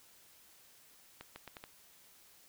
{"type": "accelerating click train", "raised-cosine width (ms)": 0.3, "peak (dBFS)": -30, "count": 5, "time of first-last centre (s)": [1.21, 1.639], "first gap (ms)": 150, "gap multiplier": 0.78, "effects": ["white hiss -62 dBFS RMS until 2.48 s"]}